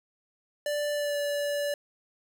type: tone with pitch glide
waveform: square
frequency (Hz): 587.3 to 578.5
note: D5 to D5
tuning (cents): 0 to -26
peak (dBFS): -28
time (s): 0.66-1.74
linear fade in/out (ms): 2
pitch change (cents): -26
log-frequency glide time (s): 0.93-1.18
effects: none

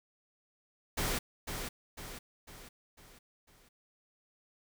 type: noise with echo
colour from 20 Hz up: pink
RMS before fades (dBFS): -33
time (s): 0.97-1.19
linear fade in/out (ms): 10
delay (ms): 500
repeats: 5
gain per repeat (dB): -6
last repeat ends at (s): 3.69
effects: none

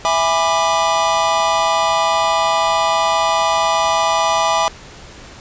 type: chord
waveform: square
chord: E dominant seventh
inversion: none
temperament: just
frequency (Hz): 659.3 / 824.1 / 988.9 / 1186.7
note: E5 / G#5 / B5 / D6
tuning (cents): 0 / -14 / +2 / +18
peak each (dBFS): -20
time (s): 0.05-4.68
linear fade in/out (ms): 0
effects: pink hiss -38 dBFS RMS until 5.4 s + resampled to 16000 Hz

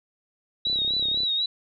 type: tone with vibrato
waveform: sine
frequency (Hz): 3838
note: A#7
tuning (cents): +50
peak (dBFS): -22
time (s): 0.65-1.46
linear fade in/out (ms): 5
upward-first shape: sine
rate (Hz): 4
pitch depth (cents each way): 61
type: click train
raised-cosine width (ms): 2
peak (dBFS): -28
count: 20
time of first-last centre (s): 0.67-1.234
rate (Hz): 33.7
effects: none

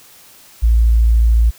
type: tone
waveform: sine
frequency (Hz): 56.8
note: A#1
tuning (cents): -44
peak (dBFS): -8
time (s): 0.62-1.51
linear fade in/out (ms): 20
effects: white hiss -44 dBFS RMS until 1.58 s

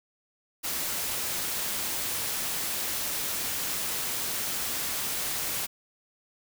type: noise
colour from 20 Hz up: white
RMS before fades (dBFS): -31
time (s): 0.63-5.67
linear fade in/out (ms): 20
effects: none

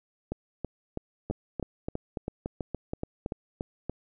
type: two click trains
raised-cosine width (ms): 2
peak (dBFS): -18 / -18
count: 10 / 10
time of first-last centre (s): 0.32-3.261 / 1.31-3.896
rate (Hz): 3.06 / 3.48
effects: none

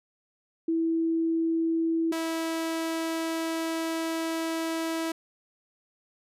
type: tone pair in turn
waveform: sine / sawtooth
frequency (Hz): 328 / 326.3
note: E4 / E4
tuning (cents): -9 / -18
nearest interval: unison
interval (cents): 9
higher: first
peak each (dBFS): -23 / -24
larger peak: first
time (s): 0.68-2.12 / 2.12-5.12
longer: second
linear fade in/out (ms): 5
effects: resampled to 32000 Hz

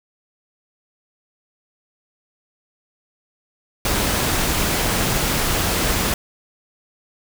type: noise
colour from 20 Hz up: pink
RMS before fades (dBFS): -20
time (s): 3.85-6.14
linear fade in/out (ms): 2
effects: none

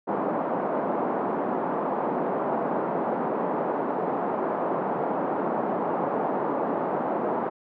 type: band-pass noise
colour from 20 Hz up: white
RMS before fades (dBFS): -27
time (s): 0.07-7.5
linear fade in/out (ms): 20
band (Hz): 190 to 940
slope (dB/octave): 24
effects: none

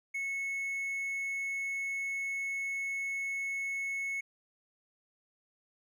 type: tone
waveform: triangle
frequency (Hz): 2197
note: C#7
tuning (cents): -16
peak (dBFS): -31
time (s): 0.14-4.21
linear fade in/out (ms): 10
effects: none

